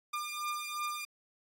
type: beating tone pair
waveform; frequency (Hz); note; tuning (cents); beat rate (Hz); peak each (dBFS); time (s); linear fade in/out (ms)
sawtooth; 1200 / 1202.8; D6 / D6; +37 / +41; 2.8; -34 / -35; 0.13-1.05; 10
effects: AAC 48 kbps